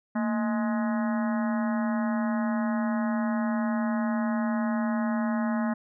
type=harmonic tone with a mistuned harmonic; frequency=210.1 Hz; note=G#3; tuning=20 cents sharp; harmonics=1 / 3 / 4 / 5 / 6 / 7 / 8 / 9; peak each=-25 / -35 / -37 / -39 / -41 / -42 / -43 / -44 dBFS; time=0.15-5.74 s; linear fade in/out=10 ms; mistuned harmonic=1; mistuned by=+140 cents; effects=none